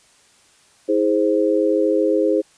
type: chord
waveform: sine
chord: E augmented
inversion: none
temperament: equal with one note detuned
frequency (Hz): 322.1 / 415.3 / 523.3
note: E4 / G#4 / B#4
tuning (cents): -40 / 0 / 0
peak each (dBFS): -19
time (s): 0.88-2.42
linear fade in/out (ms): 20
effects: white hiss -54 dBFS RMS until 2.57 s + resampled to 22050 Hz